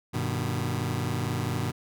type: chord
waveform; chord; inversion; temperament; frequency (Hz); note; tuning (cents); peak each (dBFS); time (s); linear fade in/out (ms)
sawtooth; G augmented; none; just; 98 / 122.5 / 153.12; G2 / B2 / D#3; 0 / -14 / -27; -28 / -26 / -29; 0.13-1.72; 20
effects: none